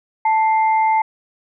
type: tone pair together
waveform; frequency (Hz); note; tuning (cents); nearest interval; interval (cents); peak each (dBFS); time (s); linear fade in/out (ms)
sine; 880 / 2094; A5 / C7; 0 / +1; octave + minor third; 1501; -13 / -25; 0.25-1.02; 5
effects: none